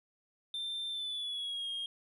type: tone with pitch glide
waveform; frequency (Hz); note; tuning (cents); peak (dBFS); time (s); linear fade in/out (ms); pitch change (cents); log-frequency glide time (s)
sine; 3574 to 3240; A7 to G#7; +26 to -43; -33; 0.54-1.86; 2; -169; 0.89-1.7
effects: tanh soft clip ceiling -34 dBFS